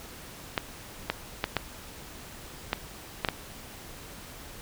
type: clicks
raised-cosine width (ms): 0.3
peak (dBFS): -9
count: 7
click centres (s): 0.578 / 1.1 / 1.441 / 1.567 / 2.731 / 3.248 / 3.287
effects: pink hiss -45 dBFS RMS until 4.61 s